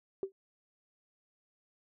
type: tone with exponential decay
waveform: sine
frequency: 387.6 Hz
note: G4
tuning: 20 cents flat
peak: -27 dBFS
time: 0.23-0.32 s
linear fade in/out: 1 ms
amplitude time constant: 18 ms
effects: tanh soft clip ceiling -23 dBFS